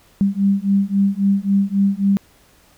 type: beating tone pair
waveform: sine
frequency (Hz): 196 / 199.7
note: G3 / G3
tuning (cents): 0 / +32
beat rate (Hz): 3.7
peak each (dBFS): -17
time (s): 0.21-2.17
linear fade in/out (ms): 0
effects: pink hiss -53 dBFS RMS until 2.77 s